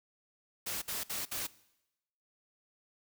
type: noise bursts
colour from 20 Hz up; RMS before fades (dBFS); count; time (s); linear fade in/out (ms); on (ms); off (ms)
white; -37; 4; 0.66-1.471; 10; 160; 57
effects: noise-tail reverb RT60 0.9 s tail -20 dB re dry